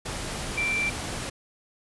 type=tone in noise; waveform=sine; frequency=2351 Hz; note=D7; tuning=1 cent sharp; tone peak=-24 dBFS; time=0.57-0.9 s; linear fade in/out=10 ms; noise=pink; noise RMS=-33 dBFS; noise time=0.05-1.3 s; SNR=+6 dB; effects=resampled to 24000 Hz